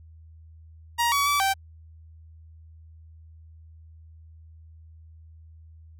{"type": "tone with pitch steps", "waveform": "sawtooth", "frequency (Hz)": [944, 1133, 1153, 778], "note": ["A#5", "C#6", "D6", "G5"], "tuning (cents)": [22, 37, -32, -13], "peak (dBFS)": -17, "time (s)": [0.98, 1.54], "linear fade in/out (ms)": 20, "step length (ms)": 140, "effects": ["added 80 Hz sine -46 dBFS peak until 5.99 s"]}